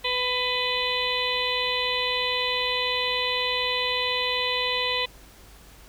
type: harmonic tone with a mistuned harmonic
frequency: 498.8 Hz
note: B4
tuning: 17 cents sharp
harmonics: 1 / 2 / 4 / 5 / 6 / 7 / 8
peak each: -31 / -31 / -31 / -31 / -31 / -31 / -31 dBFS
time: 0.04-5.06 s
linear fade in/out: 10 ms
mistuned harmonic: 6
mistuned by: +20 cents
effects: added 50 Hz sine -50 dBFS peak until 5.88 s + pink hiss -51 dBFS RMS until 5.88 s

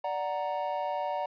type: chord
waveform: triangle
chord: D augmented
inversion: none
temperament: equal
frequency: 587.3 / 740 / 932.3 Hz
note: D5 / F#5 / A#5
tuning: 0 / 0 / 0 cents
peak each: -32 dBFS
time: 0.04-1.26 s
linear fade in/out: 5 ms
effects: resampled to 11025 Hz

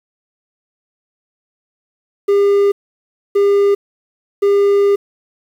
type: tone bursts at uneven times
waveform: triangle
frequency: 402.2 Hz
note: G4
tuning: 44 cents sharp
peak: -7 dBFS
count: 3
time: 2.28-2.72 / 3.35-3.75 / 4.42-4.96 s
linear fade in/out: 10 ms
effects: 7-bit

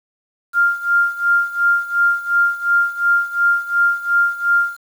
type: tone with tremolo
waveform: sine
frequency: 1398 Hz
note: F6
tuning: 1 cent sharp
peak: -10 dBFS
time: 0.53-4.77 s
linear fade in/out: 50 ms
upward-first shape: sine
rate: 2.8 Hz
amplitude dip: 85%
effects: 7-bit

